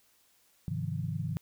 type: chord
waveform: sine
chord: F minor seventh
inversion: first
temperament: equal with one note detuned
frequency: 101.75 / 130.81 / 155.56 / 174.61 Hz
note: Ab2 / C3 / Eb3 / F3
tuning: -35 / 0 / 0 / 0 cents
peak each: -37 / -37 / -35 / -39 dBFS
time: 0.68-1.37 s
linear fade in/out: 0 ms
effects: white hiss -67 dBFS RMS until 1.41 s